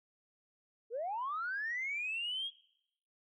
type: linear sweep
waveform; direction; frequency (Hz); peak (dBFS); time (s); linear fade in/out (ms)
sine; up; 428.1 to 3322; -34; 0.9-2.51; 50
effects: noise-tail reverb RT60 0.8 s tail -22 dB re dry + tanh soft clip ceiling -30 dBFS